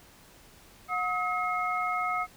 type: tone cluster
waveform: sine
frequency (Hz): 726 / 1275 / 2157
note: F#5 / D#6 / C#7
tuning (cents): -33 / +42 / -48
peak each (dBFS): -32 / -29 / -34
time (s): 0.88-2.27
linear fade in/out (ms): 50
effects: pink hiss -55 dBFS RMS until 2.36 s